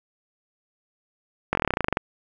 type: slowing click train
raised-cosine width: 0.5 ms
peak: -6 dBFS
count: 15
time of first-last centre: 1.53-1.971 s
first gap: 21 ms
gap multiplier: 1.06
effects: 8-bit